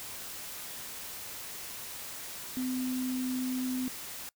sine tone in noise, 255.4 Hz, C4, 42 cents flat, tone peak -30 dBFS, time 2.57-3.88 s, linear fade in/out 0 ms, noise white, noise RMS -42 dBFS, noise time 0-4.29 s, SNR +9 dB, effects noise-tail reverb RT60 0.1 s tail -23 dB re dry

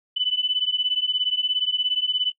sine beating tone pair, 2988 / 3005 Hz, F#7 / F#7, +16 / +26 cents, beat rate 17 Hz, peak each -24 / -23 dBFS, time 0.16-2.32 s, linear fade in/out 10 ms, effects noise-tail reverb RT60 0.1 s tail -24 dB re dry

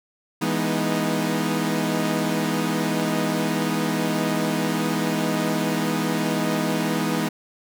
sawtooth chord, E major seventh, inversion none, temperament equal with one note detuned, 164.81 / 207.7 / 244.8 / 311.1 Hz, E3 / G#3 / B3 / D#4, 0 / 0 / -15 / 0 cents, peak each -23 dBFS, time 0.41-7.29 s, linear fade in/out 10 ms, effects none

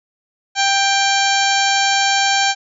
harmonic tone with a mistuned harmonic, 789 Hz, G5, 11 cents sharp, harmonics 1 / 2 / 3 / 4 / 5 / 6 / 7 / 8 / 9, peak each -17 / -20 / -22 / -23 / -24 / -25 / -25 / -26 / -27 dBFS, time 0.55-2.55 s, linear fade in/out 50 ms, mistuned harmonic 6, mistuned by -100 cents, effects none

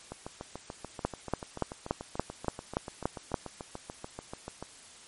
two click trains, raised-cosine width 1 ms, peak -13 / -24 dBFS, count 9 / 32, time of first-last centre 1.05-3.342 / 0.12-4.626 s, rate 3.49 / 6.88 Hz, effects white hiss -52 dBFS RMS until 5.07 s + MP3 48 kbps

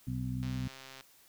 harmonic tone, 63.2 Hz, B1, 41 cents sharp, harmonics 1 / 2 / 3 / 4, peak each -43 / -35 / -42 / -39 dBFS, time 0.07-0.68 s, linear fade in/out 5 ms
click train, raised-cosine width 0.2 ms, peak -31 dBFS, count 78, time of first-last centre 0.43-1.009 s, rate 133 Hz
effects white hiss -62 dBFS RMS until 1.28 s

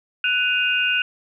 sine tone cluster, 1486 / 2507 / 2803 Hz, F#6 / D#7 / F7, +7 / +12 / +6 cents, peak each -22 dBFS, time 0.24-1.02 s, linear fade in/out 2 ms, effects none

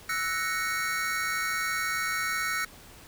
square chord, F# dominant seventh, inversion third, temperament equal, 1318.5 / 1480 / 1864.7 / 2217 Hz, E6 / F#6 / A#6 / C#7, 0 / 0 / 0 / 0 cents, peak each -34 dBFS, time 0.09-2.65 s, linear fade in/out 5 ms, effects pink hiss -50 dBFS RMS until 3.07 s

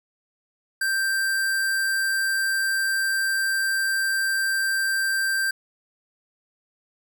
square tone, 1572 Hz, G6, 4 cents sharp, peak -22 dBFS, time 0.81-5.51 s, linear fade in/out 5 ms, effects none

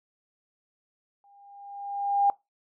sine tone with exponential growth, 804 Hz, G5, 44 cents sharp, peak -17 dBFS, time 1.24-2.3 s, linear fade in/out 1 ms, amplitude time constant 230 ms, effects noise-tail reverb RT60 0.2 s tail -21 dB re dry

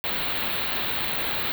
white band-stop noise, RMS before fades -27 dBFS, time 0.04-1.52 s, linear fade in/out 0 ms, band 4300 to 16000 Hz, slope 96 dB/octave, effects none

